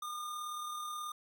square tone with amplitude modulation, 1213 Hz, D#6, 44 cents flat, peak -38 dBFS, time 0.02-1.12 s, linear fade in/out 5 ms, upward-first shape sine, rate 38.5 Hz, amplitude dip 30%, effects none

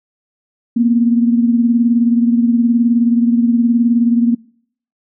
sine beating tone pair, 234 / 253 Hz, A#3 / B3, +7 / +42 cents, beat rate 19 Hz, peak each -10 / -18 dBFS, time 0.76-4.35 s, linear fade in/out 10 ms, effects noise-tail reverb RT60 0.6 s tail -24 dB re dry

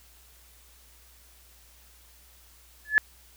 sine tone with exponential growth, 1719 Hz, A6, 41 cents flat, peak -12 dBFS, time 2.85-2.98 s, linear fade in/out 0 ms, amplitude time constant 27 ms, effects added 60 Hz sine -57 dBFS peak until 3.36 s + white hiss -57 dBFS RMS until 3.36 s

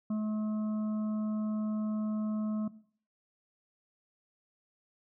harmonic tone, 214.4 Hz, A3, 45 cents flat, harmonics 1 / 3 / 5 / 6, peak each -29 / -46 / -51 / -54 dBFS, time 0.1-2.68 s, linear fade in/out 5 ms, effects noise-tail reverb RT60 0.5 s tail -17 dB re dry

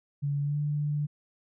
sine tone with pitch glide, 142.9 to 147.51 Hz, D3 to D3, -47 to +8 cents, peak -26 dBFS, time 0.22-1.07 s, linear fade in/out 20 ms, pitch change +55 cents, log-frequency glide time 0.41-0.58 s, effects none

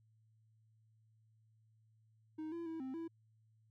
triangle tone with pitch steps, 312.4 / 337.4 / 324.7 / 262 / 330.2 Hz, D#4 / E4 / E4 / C4 / E4, +7 / +40 / -26 / +2 / +3 cents, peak -39 dBFS, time 2.38-3.08 s, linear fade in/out 10 ms, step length 140 ms, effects added 110 Hz sine -68 dBFS peak until 3.7 s

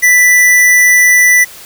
square tone, 1979 Hz, B6, 3 cents sharp, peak -5 dBFS, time 0.02-1.45 s, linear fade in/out 20 ms, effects white hiss -33 dBFS RMS until 1.65 s

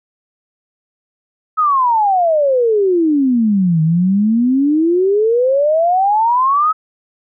sine exponential two-way sweep, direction down then up, 1294 to 155.56 to 1294 Hz, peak -10 dBFS, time 1.57-6.73 s, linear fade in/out 20 ms, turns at 3.82 s, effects none

